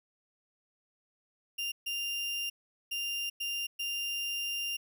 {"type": "tone bursts at uneven times", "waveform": "35% pulse", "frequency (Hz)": 2794, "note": "F7", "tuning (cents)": 0, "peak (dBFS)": -31, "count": 5, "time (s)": [[1.58, 1.72], [1.86, 2.5], [2.91, 3.3], [3.4, 3.67], [3.79, 4.77]], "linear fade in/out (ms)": 10, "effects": []}